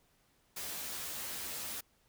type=noise with comb filter; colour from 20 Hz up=white; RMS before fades=-41 dBFS; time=0.56-1.81 s; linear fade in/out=10 ms; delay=13 ms; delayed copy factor=+0.95; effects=pink hiss -71 dBFS RMS until 2.08 s